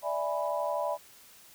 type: chord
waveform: sine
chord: E dominant seventh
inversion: third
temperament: equal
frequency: 587.3 / 659.3 / 830.6 / 987.8 Hz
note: D5 / E5 / G#5 / B5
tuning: 0 / 0 / 0 / 0 cents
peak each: -32 / -34 / -37 / -34 dBFS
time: 0.02-0.98 s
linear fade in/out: 50 ms
effects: white hiss -55 dBFS RMS until 1.54 s